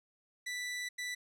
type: tone bursts at uneven times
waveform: sawtooth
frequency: 1976 Hz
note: B6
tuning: in tune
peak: -33 dBFS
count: 2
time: 0.46-0.89 / 0.98-1.15 s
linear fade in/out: 10 ms
effects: low-pass 10000 Hz 12 dB/octave